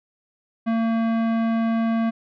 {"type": "tone with tanh clipping", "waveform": "sine", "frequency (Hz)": 227.1, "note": "A#3", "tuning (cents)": -45, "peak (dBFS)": -21, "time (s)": [0.66, 2.11], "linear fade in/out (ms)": 20, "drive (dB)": 17, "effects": []}